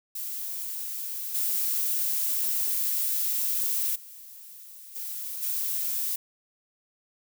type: noise with level steps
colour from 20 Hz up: violet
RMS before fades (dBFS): -34 / -27 / -46 / -35 / -29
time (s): 0.15-6.16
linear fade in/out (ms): 5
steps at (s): 1.34 / 3.95 / 4.95 / 5.42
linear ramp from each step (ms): 10
effects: none